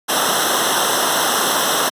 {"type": "noise with comb filter", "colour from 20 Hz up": "pink", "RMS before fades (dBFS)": -17, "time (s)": [0.08, 1.9], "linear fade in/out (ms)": 20, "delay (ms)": 0.43, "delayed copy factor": -0.9, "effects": ["high-pass 200 Hz 12 dB/octave", "resampled to 32000 Hz"]}